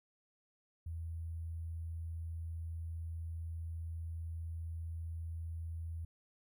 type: tone with sample-and-hold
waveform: sine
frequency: 82.41 Hz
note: E2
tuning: in tune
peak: -39 dBFS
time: 0.86-6.05 s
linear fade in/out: 5 ms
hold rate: 11025 Hz
effects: none